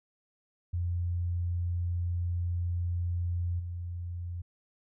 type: tone with level steps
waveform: sine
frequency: 87.3 Hz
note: F2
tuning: in tune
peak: -28 / -34 dBFS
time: 0.73-4.42 s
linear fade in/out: 10 ms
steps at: 3.59 s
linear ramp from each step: 10 ms
effects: none